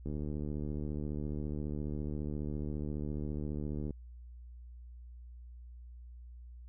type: click train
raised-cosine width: 3 ms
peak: -26 dBFS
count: 288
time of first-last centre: 0.06-3.907 s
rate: 74.6 Hz
effects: added 60 Hz sine -47 dBFS peak until 6.68 s